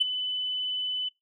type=tone with ADSR envelope; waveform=sine; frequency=3006 Hz; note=F#7; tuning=27 cents sharp; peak=-15 dBFS; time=0-1.09 s; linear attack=18 ms; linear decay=11 ms; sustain=-12 dB; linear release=9 ms; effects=noise-tail reverb RT60 0.2 s tail -22 dB re dry + tanh soft clip ceiling -15 dBFS